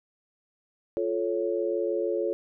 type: chord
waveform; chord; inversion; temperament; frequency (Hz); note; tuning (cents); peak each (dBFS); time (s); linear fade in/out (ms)
sine; F augmented; none; equal with one note detuned; 349.2 / 435.7 / 554.4; F4 / A4 / C#5; 0 / -17 / 0; -29 / -29 / -30; 0.97-2.33; 0
effects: none